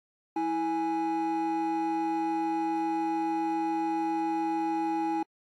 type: tone pair together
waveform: triangle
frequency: 325.5 / 830.6 Hz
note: E4 / G#5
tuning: -22 / 0 cents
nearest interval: octave + major third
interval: 1622 cents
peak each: -26 dBFS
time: 0.36-5.23 s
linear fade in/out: 5 ms
effects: tanh soft clip ceiling -22 dBFS + AAC 64 kbps